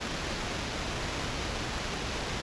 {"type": "noise with sample-and-hold", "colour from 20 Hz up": "pink", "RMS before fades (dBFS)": -34, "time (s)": [0, 2.42], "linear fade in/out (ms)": 20, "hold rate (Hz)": 8820, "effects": ["resampled to 22050 Hz"]}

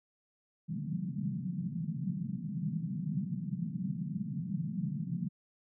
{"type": "band-pass noise", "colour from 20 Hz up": "white", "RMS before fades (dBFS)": -36, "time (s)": [0.68, 5.29], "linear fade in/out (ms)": 20, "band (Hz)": [140, 200], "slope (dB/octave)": 48, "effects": []}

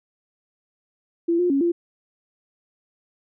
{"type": "tone with pitch steps", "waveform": "sine", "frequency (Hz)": [338.3, 355.2, 276.4, 343.5], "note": ["E4", "F4", "C#4", "F4"], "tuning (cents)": [45, 29, -5, -29], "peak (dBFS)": -17, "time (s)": [1.28, 1.72], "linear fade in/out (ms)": 10, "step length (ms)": 110, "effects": []}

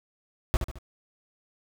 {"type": "noise with echo", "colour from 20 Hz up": "brown", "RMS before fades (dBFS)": -21, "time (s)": [0.54, 0.57], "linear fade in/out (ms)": 0, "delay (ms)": 72, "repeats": 3, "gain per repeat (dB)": -7, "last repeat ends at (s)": 0.786, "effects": []}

